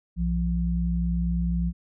sine tone pair together, 61.06 / 172.6 Hz, B1 / F3, -19 / -20 cents, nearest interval octave + tritone, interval 1799 cents, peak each -25 dBFS, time 0.16-1.73 s, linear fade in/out 50 ms, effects none

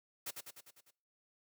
white noise with echo, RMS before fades -41 dBFS, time 0.26-0.31 s, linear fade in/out 10 ms, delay 100 ms, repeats 6, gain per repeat -4 dB, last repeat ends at 0.91 s, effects noise-tail reverb RT60 0.5 s tail -23 dB re dry + high-pass 100 Hz 12 dB/octave

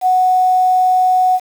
sine tone with quantisation, 739 Hz, F#5, 2 cents flat, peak -9 dBFS, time 0.01-1.4 s, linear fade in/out 50 ms, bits 6, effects none

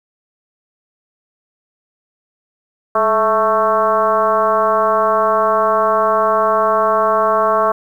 sine tone with frequency modulation, 880 Hz, A5, in tune, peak -11 dBFS, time 2.95-7.72 s, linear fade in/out 5 ms, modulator 225 Hz, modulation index 1.9, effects 8-bit

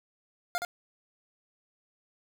25% pulse tone with echo, 705 Hz, F5, 16 cents sharp, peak -24 dBFS, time 0.55-0.58 s, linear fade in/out 0 ms, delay 69 ms, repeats 1, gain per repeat -4 dB, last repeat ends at 0.649 s, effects none

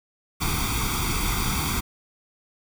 pink noise with comb filter, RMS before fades -25 dBFS, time 0.4-1.81 s, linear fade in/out 20 ms, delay 0.86 ms, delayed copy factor +1, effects none

